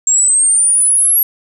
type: exponential sweep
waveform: sine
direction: up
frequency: 7459 to 11560 Hz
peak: -8 dBFS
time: 0.07-1.23 s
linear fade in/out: 2 ms
effects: none